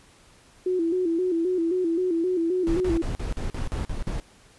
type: tone with vibrato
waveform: sine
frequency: 348.9 Hz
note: F4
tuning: 2 cents flat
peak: -21 dBFS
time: 0.66-3.02 s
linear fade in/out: 5 ms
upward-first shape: square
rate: 3.8 Hz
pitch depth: 87 cents each way
type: noise bursts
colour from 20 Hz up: brown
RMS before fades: -28 dBFS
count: 9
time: 2.67-4.2 s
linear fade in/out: 0 ms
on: 130 ms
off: 45 ms
effects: pink hiss -55 dBFS RMS until 4.58 s + resampled to 24000 Hz